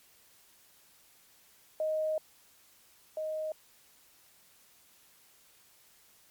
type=tone pair in turn; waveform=sine; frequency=624 / 624 Hz; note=D#5 / D#5; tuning=+5 / +5 cents; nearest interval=unison; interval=0 cents; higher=neither; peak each=-28 / -32 dBFS; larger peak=first; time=1.8-2.18 / 3.17-3.52 s; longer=first; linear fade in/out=2 ms; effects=white hiss -62 dBFS RMS until 6.3 s + MP3 96 kbps